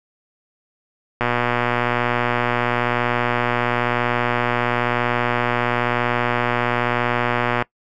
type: click train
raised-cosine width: 0.5 ms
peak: -4 dBFS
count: 777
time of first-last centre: 1.21-7.623 s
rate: 121 Hz
effects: noise-tail reverb RT60 0.1 s tail -21 dB re dry